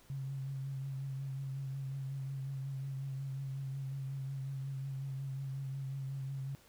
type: tone with vibrato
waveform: sine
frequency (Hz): 135.5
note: C#3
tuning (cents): -39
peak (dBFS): -37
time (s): 0.1-6.55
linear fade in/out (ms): 0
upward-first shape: triangle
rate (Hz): 5.5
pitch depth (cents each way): 36
effects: pink hiss -63 dBFS RMS until 6.68 s